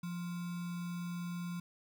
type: tone with sample-and-hold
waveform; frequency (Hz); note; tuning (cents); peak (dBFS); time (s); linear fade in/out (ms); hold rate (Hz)
sine; 174.61; F3; 0; -37; 0.03-1.6; 5; 1225
effects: none